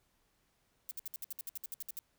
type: noise bursts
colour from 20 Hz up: violet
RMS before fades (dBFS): -41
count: 14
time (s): 0.89-1.99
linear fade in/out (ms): 0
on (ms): 21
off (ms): 62
effects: pink hiss -75 dBFS RMS until 2.18 s